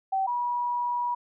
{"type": "tone pair in turn", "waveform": "sine", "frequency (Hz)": [770, 968.3], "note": ["G5", "B5"], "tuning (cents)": [-31, -34], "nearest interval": "major third", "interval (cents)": 397, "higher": "second", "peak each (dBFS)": [-23, -25], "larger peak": "first", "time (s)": [[0.12, 0.27], [0.27, 1.15]], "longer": "second", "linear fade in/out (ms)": 10, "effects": []}